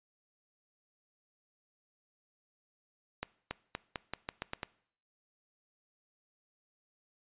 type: accelerating click train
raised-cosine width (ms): 0.3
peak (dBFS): -19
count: 9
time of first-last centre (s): 3.23-4.632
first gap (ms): 280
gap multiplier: 0.86
effects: noise-tail reverb RT60 0.6 s tail -21 dB re dry + resampled to 8000 Hz